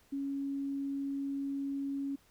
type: tone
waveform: sine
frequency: 277.2 Hz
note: C#4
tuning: in tune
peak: -33 dBFS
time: 0.12-2.16 s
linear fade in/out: 10 ms
effects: pink hiss -66 dBFS RMS until 2.3 s